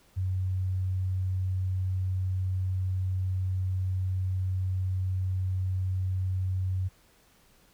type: tone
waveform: sine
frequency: 93.3 Hz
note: F#2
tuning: 15 cents sharp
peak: -26 dBFS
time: 0.16-6.89 s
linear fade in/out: 20 ms
effects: pink hiss -62 dBFS RMS until 7.73 s